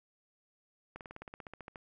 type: slowing click train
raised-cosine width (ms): 0.5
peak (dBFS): -30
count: 14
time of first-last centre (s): 0.96-1.758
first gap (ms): 48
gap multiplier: 1.04
effects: none